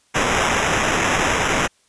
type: noise with sample-and-hold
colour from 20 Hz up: blue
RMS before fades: -19 dBFS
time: 0.14-1.68 s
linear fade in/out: 20 ms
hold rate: 4410 Hz
effects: white hiss -60 dBFS RMS until 1.88 s + resampled to 22050 Hz